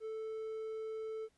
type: tone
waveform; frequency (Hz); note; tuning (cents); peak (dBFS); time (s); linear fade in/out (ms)
triangle; 440; A4; 0; -37; 0-1.29; 50
effects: pink hiss -75 dBFS RMS until 1.37 s + resampled to 24000 Hz